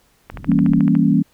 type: click train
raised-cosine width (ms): 0.5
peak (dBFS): -16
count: 10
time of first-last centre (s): 0.3-0.952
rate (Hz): 13.8
type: low-pass noise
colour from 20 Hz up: pink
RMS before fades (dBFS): -34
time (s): 0.31-0.81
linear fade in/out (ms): 20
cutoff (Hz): 250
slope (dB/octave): 24
type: chord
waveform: sine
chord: E diminished seventh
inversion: none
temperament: equal with one note detuned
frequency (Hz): 164.81 / 197.02 / 233.1 / 277.2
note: E3 / G3 / Bb3 / Db4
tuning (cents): 0 / +9 / 0 / 0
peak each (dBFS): -17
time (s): 0.47-1.23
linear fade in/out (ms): 20
effects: pink hiss -58 dBFS RMS until 1.33 s